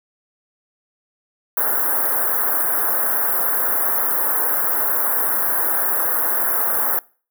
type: band-stop noise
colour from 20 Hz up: white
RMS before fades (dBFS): -19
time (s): 1.57-6.99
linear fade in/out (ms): 2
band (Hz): 1700 to 11000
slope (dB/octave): 48
effects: noise-tail reverb RT60 0.4 s tail -24 dB re dry + high-pass 400 Hz 12 dB/octave